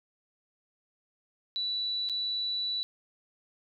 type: tone with dropouts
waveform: sine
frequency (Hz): 3951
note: B7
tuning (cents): 0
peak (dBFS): -29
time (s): 1.56-2.83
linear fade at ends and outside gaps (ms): 0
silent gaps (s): 2.089-2.097
effects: none